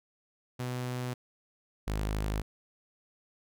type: tone pair in turn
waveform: sawtooth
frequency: 125 / 52.19 Hz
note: B2 / G#1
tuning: +21 / +9 cents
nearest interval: octave + minor third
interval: 1512 cents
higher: first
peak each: -29 / -26 dBFS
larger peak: second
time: 0.59-1.14 / 1.87-2.42 s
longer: neither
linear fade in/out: 10 ms
effects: none